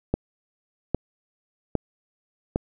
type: click train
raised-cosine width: 2 ms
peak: -8 dBFS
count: 4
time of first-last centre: 0.14-2.559 s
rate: 1.24 Hz
effects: none